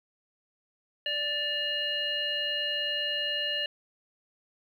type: harmonic tone with a mistuned harmonic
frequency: 587.3 Hz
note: D5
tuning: in tune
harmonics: 1 / 3 / 5 / 7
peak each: -38 / -35 / -29 / -40 dBFS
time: 1.06-3.66 s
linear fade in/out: 2 ms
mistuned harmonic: 5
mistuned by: -51 cents
effects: 10-bit